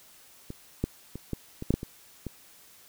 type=clicks; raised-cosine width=3 ms; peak=-24 / -13 / -24 / -17 / -22 / -10 / -12 / -22 / -21 dBFS; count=9; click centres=0.504 / 0.84 / 1.156 / 1.333 / 1.624 / 1.706 / 1.74 / 1.831 / 2.267 s; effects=white hiss -55 dBFS RMS until 2.88 s